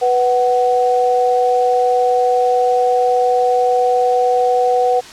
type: tone pair together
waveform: sine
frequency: 493.9 / 745.2 Hz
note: B4 / F#5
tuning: 0 / +12 cents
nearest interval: perfect fifth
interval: 712 cents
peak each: -14 dBFS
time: 0.01-5.01 s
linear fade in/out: 20 ms
effects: white hiss -35 dBFS RMS until 5.12 s + low-pass 6000 Hz 12 dB/octave